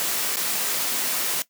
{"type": "noise with dropouts", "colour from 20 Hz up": "white", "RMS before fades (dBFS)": -25, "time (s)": [0, 1.42], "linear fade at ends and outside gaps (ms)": 0, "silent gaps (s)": [0.358, 0.369], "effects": ["noise-tail reverb RT60 0.1 s tail -17 dB re dry", "high-pass 200 Hz 12 dB/octave"]}